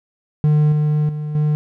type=tone with level steps; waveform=triangle; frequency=150.7 Hz; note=D3; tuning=45 cents sharp; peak=-9 / -12 / -20 / -12 dBFS; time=0.44-1.55 s; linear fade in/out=0 ms; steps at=0.72 / 1.09 / 1.35 s; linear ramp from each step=2 ms; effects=none

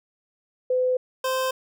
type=tone pair in turn; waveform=sine / 25% pulse; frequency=507 / 519.8 Hz; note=B4 / C5; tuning=+45 / -11 cents; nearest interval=unison; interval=44 cents; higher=second; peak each=-19 / -19 dBFS; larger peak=neither; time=0.7-0.97 / 1.24-1.51 s; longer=neither; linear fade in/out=5 ms; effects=none

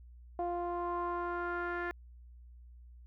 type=tone with low-pass filter sweep; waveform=sawtooth; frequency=349.2 Hz; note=F4; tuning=in tune; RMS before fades=-36 dBFS; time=0.39-1.91 s; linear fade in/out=0 ms; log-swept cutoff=770 to 1700 Hz; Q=4.4; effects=added 60 Hz sine -51 dBFS peak until 3.06 s

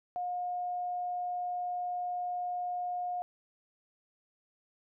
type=tone; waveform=sine; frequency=716 Hz; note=F5; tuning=43 cents sharp; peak=-32 dBFS; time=0.16-3.22 s; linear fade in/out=0 ms; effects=none

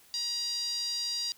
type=tone with band-pass filter; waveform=5% pulse; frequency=952 Hz; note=A#5; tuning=36 cents sharp; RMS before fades=-33 dBFS; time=0.14-1.32 s; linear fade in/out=0 ms; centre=4700 Hz; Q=6.4; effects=white hiss -59 dBFS RMS until 1.37 s

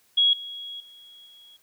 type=tone with level steps; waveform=sine; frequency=3320 Hz; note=G#7; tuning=1 cent flat; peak=-16 / -34 / -46 / -48 dBFS; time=0.17-1.57 s; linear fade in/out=10 ms; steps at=0.33 / 0.8 / 1.26 s; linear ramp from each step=2 ms; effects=white hiss -63 dBFS RMS until 1.62 s

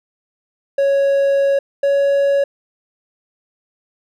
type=tone pair in turn; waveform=triangle; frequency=554.4 / 559.2 Hz; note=C#5 / C#5; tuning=0 / +15 cents; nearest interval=unison; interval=15 cents; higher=second; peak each=-10 dBFS; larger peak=neither; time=0.78-1.59 / 1.83-2.44 s; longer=first; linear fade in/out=5 ms; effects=none

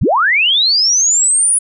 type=linear sweep; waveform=sine; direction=up; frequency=38.89 to 9956 Hz; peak=-9 dBFS; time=0.01-1.59 s; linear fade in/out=10 ms; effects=none

